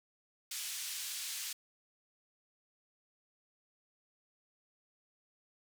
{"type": "band-pass noise", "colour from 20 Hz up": "white", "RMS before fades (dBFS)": -41, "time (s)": [0.51, 1.53], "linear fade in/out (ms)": 5, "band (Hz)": [2400, 9600], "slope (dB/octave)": 12, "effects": []}